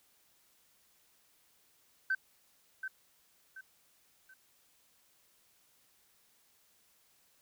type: tone with echo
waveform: sine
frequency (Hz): 1540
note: G6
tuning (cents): -31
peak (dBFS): -27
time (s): 2.1-2.15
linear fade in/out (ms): 5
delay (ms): 730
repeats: 3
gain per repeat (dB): -9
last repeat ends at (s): 4.34
effects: tanh soft clip ceiling -24 dBFS + white hiss -69 dBFS RMS until 7.41 s